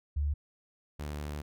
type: tone pair in turn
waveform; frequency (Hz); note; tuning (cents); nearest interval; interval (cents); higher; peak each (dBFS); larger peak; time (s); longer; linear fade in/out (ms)
sine / sawtooth; 72.8 / 73.99; D2 / D2; -15 / +13; unison; 28; second; -27 / -32; first; 0.16-0.34 / 0.99-1.42; second; 10
effects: none